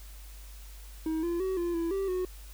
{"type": "tone with pitch steps", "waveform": "triangle", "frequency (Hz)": [318.4, 343, 377.8, 345.7, 334.5, 389.2, 366.6], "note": ["D#4", "F4", "F#4", "F4", "E4", "G4", "F#4"], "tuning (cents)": [40, -31, 36, -18, 25, -12, -16], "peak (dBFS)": -26, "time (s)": [1.06, 2.25], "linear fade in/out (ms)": 2, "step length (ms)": 170, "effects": ["added 50 Hz sine -44 dBFS peak until 2.53 s", "white hiss -54 dBFS RMS until 2.53 s"]}